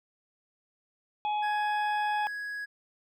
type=harmonic tone; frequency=841 Hz; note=G#5; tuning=22 cents sharp; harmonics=1 / 3 / 4; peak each=-27 / -42 / -44 dBFS; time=1.25-2.27 s; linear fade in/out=0 ms
type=tone; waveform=triangle; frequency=1666 Hz; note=G#6; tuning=5 cents sharp; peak=-32 dBFS; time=1.42-2.66 s; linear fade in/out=20 ms
effects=none